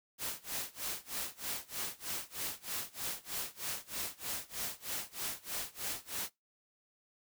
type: noise with tremolo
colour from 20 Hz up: white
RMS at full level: -37 dBFS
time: 0.18-6.3 s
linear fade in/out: 50 ms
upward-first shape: sine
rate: 3.2 Hz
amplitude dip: 95%
effects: noise-tail reverb RT60 0.2 s tail -24 dB re dry